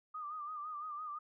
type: tone with vibrato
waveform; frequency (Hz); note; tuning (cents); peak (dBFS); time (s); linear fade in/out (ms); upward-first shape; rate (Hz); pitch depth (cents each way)
sine; 1212; D#6; -46; -40; 0.14-1.19; 10; sine; 5.9; 68
effects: none